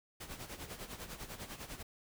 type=noise with tremolo; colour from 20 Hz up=pink; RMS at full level=-44 dBFS; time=0.2-1.83 s; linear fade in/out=10 ms; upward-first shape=sine; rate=10 Hz; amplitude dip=70%; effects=none